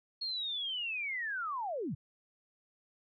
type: linear sweep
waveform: sine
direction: down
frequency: 4330 to 102.5 Hz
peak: -34 dBFS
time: 0.21-1.95 s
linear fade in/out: 10 ms
effects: none